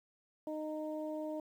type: harmonic tone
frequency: 308.3 Hz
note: D#4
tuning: 16 cents flat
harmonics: 1 / 2 / 3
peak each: -40 / -40 / -50 dBFS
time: 0.47-1.4 s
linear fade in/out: 2 ms
effects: 11-bit

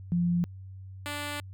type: tone pair in turn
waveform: sine / 5% pulse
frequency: 173.8 / 292.3 Hz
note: F3 / D4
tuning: -8 / -8 cents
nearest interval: major sixth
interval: 900 cents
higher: second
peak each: -23 / -22 dBFS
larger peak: second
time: 0.12-0.44 / 1.06-1.4 s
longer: second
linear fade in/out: 0 ms
effects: added 95 Hz sine -41 dBFS peak until 1.53 s

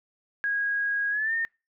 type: tone with pitch glide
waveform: sine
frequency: 1644 to 1824.1 Hz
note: G#6 to A#6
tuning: -18 to -38 cents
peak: -24 dBFS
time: 0.44-1.45 s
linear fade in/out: 0 ms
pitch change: +180 cents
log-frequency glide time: 1.1-1.34 s
effects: noise-tail reverb RT60 0.3 s tail -26 dB re dry

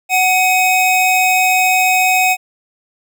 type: tone pair together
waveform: square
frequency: 743 / 2529 Hz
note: F#5 / D#7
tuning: +7 / +28 cents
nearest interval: octave + major sixth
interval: 2121 cents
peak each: -14 dBFS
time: 0.09-2.37 s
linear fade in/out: 50 ms
effects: none

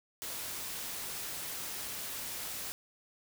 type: noise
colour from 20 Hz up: white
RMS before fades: -40 dBFS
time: 0.22-2.72 s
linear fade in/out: 0 ms
effects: none

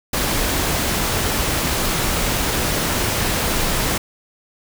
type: noise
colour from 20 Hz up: pink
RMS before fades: -20 dBFS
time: 0.13-3.98 s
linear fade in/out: 5 ms
effects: none

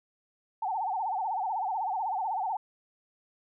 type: tone with vibrato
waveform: sine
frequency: 818 Hz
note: G#5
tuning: 26 cents flat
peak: -28 dBFS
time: 0.62-2.57 s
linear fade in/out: 5 ms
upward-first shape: sine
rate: 16 Hz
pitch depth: 190 cents each way
effects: none

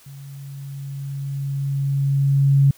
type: tone with level ramp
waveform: sine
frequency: 138.59 Hz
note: C#3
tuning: in tune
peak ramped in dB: -36 to -10 dBFS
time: 0.06-2.71 s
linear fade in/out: 5 ms
effects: white hiss -51 dBFS RMS until 2.77 s

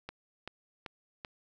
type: click train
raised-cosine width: 0.3 ms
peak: -24 dBFS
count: 4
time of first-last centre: 0.09-1.248 s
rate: 2.59 Hz
effects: none

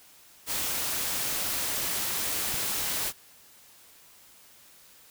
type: noise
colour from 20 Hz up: white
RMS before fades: -30 dBFS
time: 0.46-3.13 s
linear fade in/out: 50 ms
type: click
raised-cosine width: 5 ms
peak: -27 dBFS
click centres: 2.541 s
effects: white hiss -55 dBFS RMS until 5.1 s

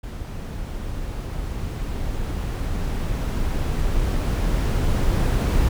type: noise with level ramp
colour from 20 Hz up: brown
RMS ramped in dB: -31 to -18 dBFS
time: 0.03-5.69 s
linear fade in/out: 10 ms
effects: none

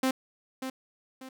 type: tone with echo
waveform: sawtooth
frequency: 261.6 Hz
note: C4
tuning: in tune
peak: -20 dBFS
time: 0.03-0.11 s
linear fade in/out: 5 ms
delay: 590 ms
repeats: 2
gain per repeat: -9 dB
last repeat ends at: 1.29 s
effects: none

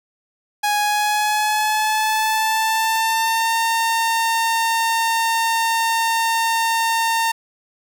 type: tone with pitch glide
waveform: sawtooth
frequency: 830.6 to 911 Hz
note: G#5 to A#5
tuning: 0 to -40 cents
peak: -13 dBFS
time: 0.63-7.32 s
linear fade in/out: 10 ms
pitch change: +160 cents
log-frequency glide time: 0.78-3.56 s
effects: none

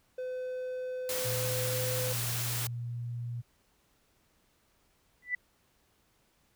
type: tone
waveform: triangle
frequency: 508 Hz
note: B4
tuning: 49 cents sharp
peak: -32 dBFS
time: 0.18-2.13 s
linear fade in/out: 5 ms
type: noise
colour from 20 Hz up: white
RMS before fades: -35 dBFS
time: 1.09-2.67 s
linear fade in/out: 2 ms
type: tone with pitch glide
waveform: sine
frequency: 118.5 to 119.32 Hz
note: A#2 to A#2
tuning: +29 to +41 cents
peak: -34 dBFS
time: 1.24-3.42 s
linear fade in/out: 20 ms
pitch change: +12 cents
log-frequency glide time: 1.69-3.07 s
type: tone with exponential growth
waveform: sine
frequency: 1981 Hz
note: B6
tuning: 5 cents sharp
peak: -25 dBFS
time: 5.22-5.35 s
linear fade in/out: 5 ms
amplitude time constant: 28 ms
effects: pink hiss -70 dBFS RMS until 6.55 s

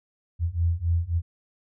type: beating tone pair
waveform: sine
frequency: 82.9 / 86.6 Hz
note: E2 / F2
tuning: +10 / -14 cents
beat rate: 3.7 Hz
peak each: -25 / -24 dBFS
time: 0.39-1.22 s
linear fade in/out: 50 ms
effects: none

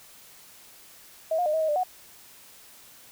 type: tone with pitch steps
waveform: sine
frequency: 641 / 712 / 609 / 638 / 630 / 594 / 736 Hz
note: E5 / F5 / D#5 / D#5 / D#5 / D5 / F#5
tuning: -49 / +33 / -37 / +43 / +21 / +20 / -9 cents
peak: -22 dBFS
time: 1.31-1.835 s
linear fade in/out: 5 ms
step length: 75 ms
effects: white hiss -51 dBFS RMS until 3.11 s

